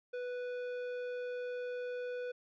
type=tone with tanh clipping; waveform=sine; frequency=493.9 Hz; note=B4; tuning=in tune; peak=-39 dBFS; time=0.13-2.32 s; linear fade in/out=10 ms; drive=12 dB; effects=none